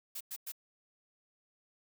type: noise bursts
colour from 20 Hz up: blue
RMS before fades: -41 dBFS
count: 3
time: 0.15-0.521 s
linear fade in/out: 10 ms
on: 57 ms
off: 100 ms
effects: none